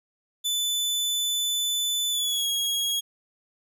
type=tone with pitch glide; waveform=sawtooth; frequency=3500 to 3304 Hz; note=A7 to G#7; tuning=-10 to -10 cents; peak=-21 dBFS; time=0.44-3.01 s; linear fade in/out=20 ms; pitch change=-100 cents; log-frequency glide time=2.1-2.47 s; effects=none